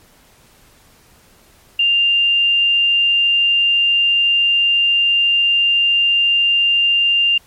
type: tone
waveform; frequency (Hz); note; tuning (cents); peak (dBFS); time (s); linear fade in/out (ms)
sine; 2794; F7; 0; -11; 1.79-7.38; 5
effects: pink hiss -50 dBFS RMS until 7.46 s + MP3 64 kbps